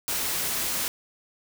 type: noise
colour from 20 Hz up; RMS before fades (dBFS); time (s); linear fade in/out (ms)
white; -28; 0.08-0.88; 0
effects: none